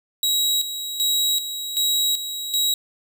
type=tone with tremolo; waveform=sawtooth; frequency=3849 Hz; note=B7; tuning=45 cents flat; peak=-15 dBFS; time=0.23-2.74 s; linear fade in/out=2 ms; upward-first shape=square; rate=1.3 Hz; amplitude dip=65%; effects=none